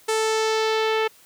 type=tone with low-pass filter sweep; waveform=sawtooth; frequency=440 Hz; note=A4; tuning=in tune; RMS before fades=-22 dBFS; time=0.08-1.08 s; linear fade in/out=10 ms; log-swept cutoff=9200 to 2800 Hz; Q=1.5; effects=white hiss -53 dBFS RMS until 1.25 s + high-pass 60 Hz 12 dB/octave